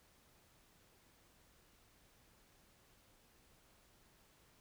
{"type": "silence", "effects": ["pink hiss -69 dBFS RMS until 4.6 s"]}